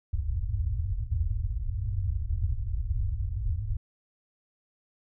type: low-pass noise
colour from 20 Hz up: white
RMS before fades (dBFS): -29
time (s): 0.13-3.77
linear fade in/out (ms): 5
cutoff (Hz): 110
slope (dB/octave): 96
effects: none